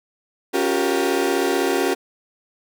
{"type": "chord", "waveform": "35% pulse", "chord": "G half-diminished seventh", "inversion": "second", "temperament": "equal with one note detuned", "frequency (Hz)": [277.2, 356.2, 392, 466.2], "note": ["Db4", "F4", "G4", "Bb4"], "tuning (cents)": [0, 34, 0, 0], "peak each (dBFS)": [-23, -21, -21, -24], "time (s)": [0.53, 1.95], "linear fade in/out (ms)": 20, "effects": []}